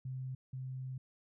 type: tone pair in turn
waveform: sine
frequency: 130.1 / 130.1 Hz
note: C3 / C3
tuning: -9 / -9 cents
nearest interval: unison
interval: 0 cents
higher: neither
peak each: -38 / -39 dBFS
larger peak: first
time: 0.05-0.35 / 0.53-0.98 s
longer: second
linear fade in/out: 5 ms
effects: none